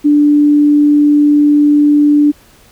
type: tone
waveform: sine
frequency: 293.7 Hz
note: D4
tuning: in tune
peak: -5 dBFS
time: 0.04-2.32 s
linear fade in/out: 20 ms
effects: pink hiss -45 dBFS RMS until 2.71 s